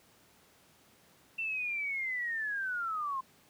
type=linear sweep; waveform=sine; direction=down; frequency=2700 to 1036 Hz; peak=-32 dBFS; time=1.38-3.21 s; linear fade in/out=10 ms; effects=pink hiss -63 dBFS RMS until 3.49 s + high-pass 100 Hz 12 dB/octave